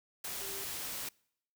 sine tone in noise, 392 Hz, G4, in tune, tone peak -48 dBFS, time 0.41-0.64 s, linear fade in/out 5 ms, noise white, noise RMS -40 dBFS, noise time 0.24-1.09 s, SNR -11 dB, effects noise-tail reverb RT60 0.7 s tail -26 dB re dry

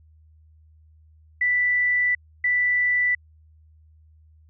sine tone bursts at uneven times, 1975.5 Hz, B6, in tune, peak -18 dBFS, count 2, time 1.41-2.15 / 2.44-3.15 s, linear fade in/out 5 ms, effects added 78 Hz sine -51 dBFS peak until 4.49 s

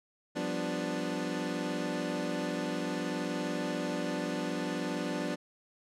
25% pulse chord, G dominant seventh, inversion third, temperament equal with one note detuned, 175.42 / 196 / 246.9 / 293.7 Hz, F3 / G3 / B3 / D4, +8 / 0 / 0 / 0 cents, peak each -34 / -37 / -34 / -32 dBFS, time 0.35-5.36 s, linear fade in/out 20 ms, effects low-pass 8000 Hz 12 dB/octave

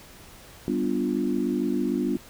sine chord, G dominant seventh, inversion none, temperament equal, 196 / 246.9 / 293.7 / 349.2 Hz, G3 / B3 / D4 / F4, 0 / 0 / 0 / 0 cents, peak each -30 / -27 / -28 / -29 dBFS, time 0.68-2.17 s, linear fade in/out 0 ms, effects pink hiss -48 dBFS RMS until 2.29 s

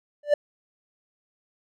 triangle tone with exponential growth, 587.3 Hz, D5, in tune, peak -10 dBFS, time 0.23-0.34 s, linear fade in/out 5 ms, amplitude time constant 23 ms, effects none

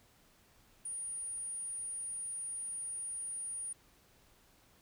sine tone, 9560 Hz, D9, 30 cents sharp, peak -38 dBFS, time 0.85-3.73 s, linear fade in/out 5 ms, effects pink hiss -66 dBFS RMS until 4.81 s

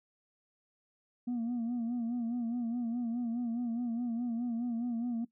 sine tone with vibrato, 236.6 Hz, A#3, 26 cents sharp, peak -29 dBFS, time 1.27-5.25 s, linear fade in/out 10 ms, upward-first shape sine, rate 4.8 Hz, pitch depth 67 cents each way, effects noise-tail reverb RT60 0.1 s tail -18 dB re dry + tanh soft clip ceiling -30 dBFS

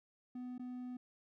triangle tone with dropouts, 249.4 Hz, B3, 17 cents sharp, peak -40 dBFS, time 0.35-0.97 s, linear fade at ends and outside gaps 5 ms, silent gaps 0.581-0.594 s, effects none

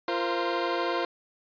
20% pulse chord, F suspended fourth, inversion none, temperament equal with one note detuned, 344.8 / 466.2 / 523.3 Hz, F4 / Bb4 / C5, -22 / 0 / 0 cents, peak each -24 / -28 / -26 dBFS, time 0.08-1.05 s, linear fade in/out 2 ms, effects resampled to 11025 Hz

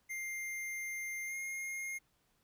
square tone with pitch glide, 2100 to 2134 Hz, C7 to C7, +6 to +34 cents, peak -39 dBFS, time 0.09-1.99 s, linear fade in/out 20 ms, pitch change +28 cents, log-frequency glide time 1.26-1.35 s, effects pink hiss -75 dBFS RMS until 2.43 s

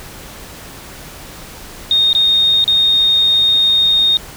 sine tone with dropouts, 3697 Hz, A#7, 15 cents flat, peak -9 dBFS, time 1.91-4.17 s, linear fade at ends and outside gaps 1 ms, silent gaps 2.13-2.15 / 2.642-2.678 s, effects pink hiss -34 dBFS RMS until 4.36 s

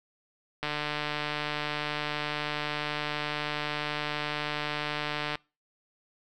click train, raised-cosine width 0.3 ms, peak -15 dBFS, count 705, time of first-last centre 0.63-5.355 s, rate 149 Hz, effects noise-tail reverb RT60 0.3 s tail -25 dB re dry

